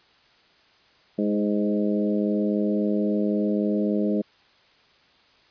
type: harmonic tone with a mistuned harmonic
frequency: 103.7 Hz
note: G#2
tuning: 2 cents flat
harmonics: 2 / 3 / 4 / 5 / 6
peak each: -23 / -27 / -29 / -31 / -33 dBFS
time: 1.18-4.22 s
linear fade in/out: 10 ms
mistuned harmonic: 3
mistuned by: +16 cents
effects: white hiss -58 dBFS RMS until 5.5 s + resampled to 11025 Hz